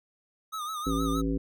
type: tone with vibrato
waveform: square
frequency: 1247 Hz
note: D#6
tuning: 3 cents sharp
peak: -33 dBFS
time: 0.52-1.22 s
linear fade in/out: 20 ms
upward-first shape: sine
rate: 6.4 Hz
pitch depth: 75 cents each way
type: harmonic tone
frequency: 54.7 Hz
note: A1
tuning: 9 cents flat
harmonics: 1 / 3 / 5 / 7 / 9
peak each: -31 / -34 / -28 / -36 / -39 dBFS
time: 0.86-1.38 s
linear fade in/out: 10 ms
effects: none